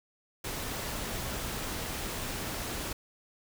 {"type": "noise", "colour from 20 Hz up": "pink", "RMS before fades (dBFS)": -36, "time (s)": [0.44, 2.93], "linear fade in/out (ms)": 5, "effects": []}